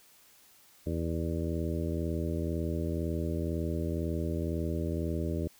harmonic tone with a mistuned harmonic, 82 Hz, E2, 9 cents flat, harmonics 1 / 2 / 3 / 4 / 5 / 6 / 7, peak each -33 / -36 / -38 / -37 / -40 / -44 / -42 dBFS, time 0.86-5.48 s, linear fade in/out 10 ms, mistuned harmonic 7, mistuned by +47 cents, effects white hiss -60 dBFS RMS until 5.59 s

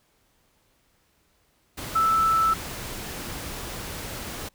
sine tone in noise, 1318.5 Hz, E6, in tune, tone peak -18 dBFS, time 1.95-2.54 s, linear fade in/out 10 ms, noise pink, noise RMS -35 dBFS, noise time 1.77-4.49 s, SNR +14 dB, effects pink hiss -66 dBFS RMS until 4.54 s

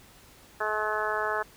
harmonic tone, 213.9 Hz, A3, 49 cents flat, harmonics 2 / 3 / 4 / 5 / 6 / 7 / 8, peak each -34 / -34 / -34 / -34 / -34 / -34 / -34 dBFS, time 0.6-1.43 s, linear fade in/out 10 ms, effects pink hiss -54 dBFS RMS until 1.56 s

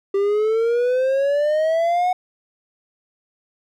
triangle exponential sweep, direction up, 392 to 738 Hz, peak -14 dBFS, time 0.14-2.13 s, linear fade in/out 5 ms, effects none

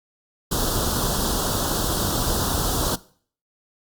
pink band-stop noise, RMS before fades -23 dBFS, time 0.51-2.96 s, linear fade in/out 10 ms, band 1500 to 3200 Hz, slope 48 dB/octave, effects noise-tail reverb RT60 0.5 s tail -20 dB re dry + Opus 48 kbps

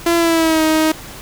sawtooth tone with pitch glide, 339.1 to 314.6 Hz, E4 to D#4, +49 to +19 cents, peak -8 dBFS, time 0.06-0.92 s, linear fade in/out 5 ms, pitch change -130 cents, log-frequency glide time 0.16-0.63 s, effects pink hiss -34 dBFS RMS until 1.21 s

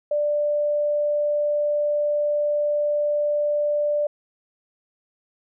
sine tone, 590 Hz, D5, 8 cents sharp, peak -19 dBFS, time 0.11-4.07 s, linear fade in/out 5 ms, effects none

